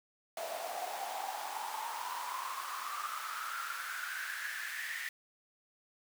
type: noise with high-pass filter sweep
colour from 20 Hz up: pink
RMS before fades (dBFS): -40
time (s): 0.37-5.09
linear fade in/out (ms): 2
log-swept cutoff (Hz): 650 to 1900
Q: 8.3
effects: none